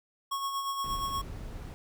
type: tone with tremolo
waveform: square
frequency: 1100 Hz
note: C#6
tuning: 14 cents flat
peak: -30 dBFS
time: 0.31-1.22 s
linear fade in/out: 10 ms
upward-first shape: sine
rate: 8.5 Hz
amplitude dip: 45%
type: noise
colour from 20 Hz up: brown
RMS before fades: -40 dBFS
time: 0.84-1.74 s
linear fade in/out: 0 ms
effects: none